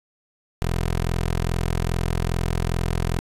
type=tone; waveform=15% pulse; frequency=42.44 Hz; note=F1; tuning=49 cents flat; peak=-15 dBFS; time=0.62-3.19 s; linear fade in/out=0 ms; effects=resampled to 32000 Hz + 7-bit